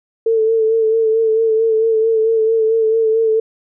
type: tone with vibrato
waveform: sine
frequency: 445.7 Hz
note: A4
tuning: 22 cents sharp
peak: -11 dBFS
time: 0.26-3.4 s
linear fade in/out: 5 ms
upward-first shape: sine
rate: 4.5 Hz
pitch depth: 32 cents each way
effects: none